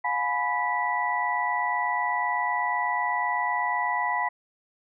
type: tone cluster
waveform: sine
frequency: 713 / 841 / 989 / 1963 Hz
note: F5 / G#5 / B5 / B6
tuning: +36 / +22 / +2 / -11 cents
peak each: -32 / -30 / -27 / -29 dBFS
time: 0.04-4.29 s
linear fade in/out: 10 ms
effects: none